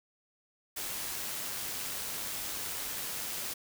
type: noise with amplitude modulation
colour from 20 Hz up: white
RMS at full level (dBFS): -36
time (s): 0.76-3.54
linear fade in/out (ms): 10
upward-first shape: sine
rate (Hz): 100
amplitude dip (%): 30
effects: none